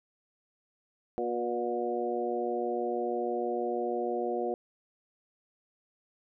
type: harmonic tone with a mistuned harmonic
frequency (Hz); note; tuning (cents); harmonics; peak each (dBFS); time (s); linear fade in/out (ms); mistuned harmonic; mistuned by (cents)
120; B2; -49; 2 / 3 / 4 / 5 / 6; -39 / -33 / -34 / -38 / -35; 1.18-4.54; 0; 5; -18
effects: none